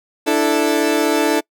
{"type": "chord", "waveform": "30% pulse", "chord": "D suspended second", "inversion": "none", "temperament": "equal", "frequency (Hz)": [293.7, 329.6, 440], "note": ["D4", "E4", "A4"], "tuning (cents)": [0, 0, 0], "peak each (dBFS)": -16, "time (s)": [0.26, 1.41], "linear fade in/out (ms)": 20, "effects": ["noise-tail reverb RT60 0.1 s tail -26 dB re dry"]}